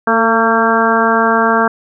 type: harmonic tone with a mistuned harmonic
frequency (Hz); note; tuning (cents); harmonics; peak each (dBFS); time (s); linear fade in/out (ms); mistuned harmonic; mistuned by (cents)
227.2; A#3; -44; 1 / 2 / 3 / 4 / 5 / 6 / 7; -17 / -17 / -17 / -17 / -17 / -17 / -17; 0.07-1.68; 5; 2; -24
effects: none